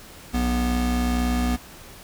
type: tone pair together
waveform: square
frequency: 60.73 / 244.1 Hz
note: B1 / B3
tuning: -28 / -20 cents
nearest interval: 2 octaves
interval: 2408 cents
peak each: -24 dBFS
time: 0.33-1.57 s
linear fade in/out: 20 ms
effects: pink hiss -44 dBFS RMS until 2.03 s

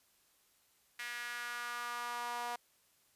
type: tone with high-pass filter sweep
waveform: sawtooth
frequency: 240.3 Hz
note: B3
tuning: 47 cents flat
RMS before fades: -41 dBFS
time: 0.99-2.56 s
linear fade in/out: 5 ms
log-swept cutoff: 1900 to 830 Hz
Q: 3
effects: white hiss -71 dBFS RMS until 3.15 s + resampled to 32000 Hz

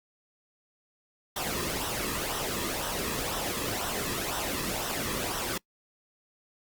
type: noise with flanger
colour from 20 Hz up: pink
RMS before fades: -32 dBFS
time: 1.36-5.58 s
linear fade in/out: 5 ms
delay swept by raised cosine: 0.43 to 1.38 ms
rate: 2 Hz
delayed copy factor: -0.6
effects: noise-tail reverb RT60 0.1 s tail -25 dB re dry + Opus 48 kbps

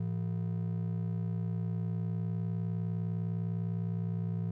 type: ring-modulated tone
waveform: triangle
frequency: 139.9 Hz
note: C#3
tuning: 16 cents sharp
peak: -26 dBFS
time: 0-4.51 s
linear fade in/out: 5 ms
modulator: 29.9 Hz
effects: none

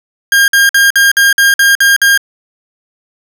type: tone bursts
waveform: 40% pulse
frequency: 1612 Hz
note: G6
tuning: 48 cents sharp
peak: -4 dBFS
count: 9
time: 0.32-2.176 s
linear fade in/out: 2 ms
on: 160 ms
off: 52 ms
effects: none

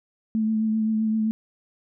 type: tone with vibrato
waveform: sine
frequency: 219 Hz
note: A3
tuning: 8 cents flat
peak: -20 dBFS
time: 0.35-1.31 s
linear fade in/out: 0 ms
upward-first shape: triangle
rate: 7.7 Hz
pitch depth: 25 cents each way
effects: none

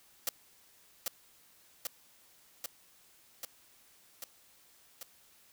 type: noise with echo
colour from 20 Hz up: white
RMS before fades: -32 dBFS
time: 0.27-0.29 s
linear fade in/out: 2 ms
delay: 790 ms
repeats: 6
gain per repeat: -2 dB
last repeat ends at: 5.03 s
effects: white hiss -63 dBFS RMS until 5.52 s

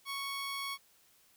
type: tone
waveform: 15% pulse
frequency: 1108.7 Hz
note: C#6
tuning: in tune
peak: -30 dBFS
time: 0.05-0.78 s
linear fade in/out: 50 ms
effects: white hiss -66 dBFS RMS until 1.36 s

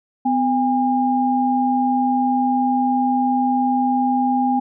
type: tone pair together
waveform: sine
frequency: 252.9 / 810 Hz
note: B3 / G#5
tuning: +41 / -43 cents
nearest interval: octave + minor sixth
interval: 2016 cents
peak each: -18 dBFS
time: 0.25-4.6 s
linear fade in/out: 10 ms
effects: none

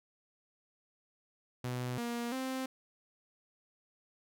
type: tone with pitch steps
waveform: sawtooth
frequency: 124.5 / 237 / 261.5 Hz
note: B2 / A#3 / C4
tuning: +14 / +29 / -1 cents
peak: -31 dBFS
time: 1.64-2.66 s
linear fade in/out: 5 ms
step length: 340 ms
effects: none

